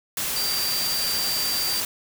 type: tone in noise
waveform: sine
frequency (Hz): 4699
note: D8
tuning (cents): 0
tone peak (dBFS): -25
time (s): 0.36-1.8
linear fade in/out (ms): 2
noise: white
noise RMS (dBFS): -27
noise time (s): 0.17-1.85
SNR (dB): -1
effects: none